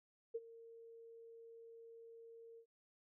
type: tone with ADSR envelope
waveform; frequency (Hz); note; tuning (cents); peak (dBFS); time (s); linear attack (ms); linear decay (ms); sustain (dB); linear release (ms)
sine; 458.8; A#4; -28; -37; 0.34-2.66; 14; 38; -18; 81
effects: none